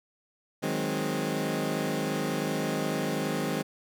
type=chord; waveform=20% pulse; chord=Ab dominant seventh; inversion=second; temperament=equal; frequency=155.56 / 185 / 207.7 / 261.6 Hz; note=Eb3 / Gb3 / Ab3 / C4; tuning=0 / 0 / 0 / 0 cents; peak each=-28 / -31 / -28 / -28 dBFS; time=0.62-3.63 s; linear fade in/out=20 ms; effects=none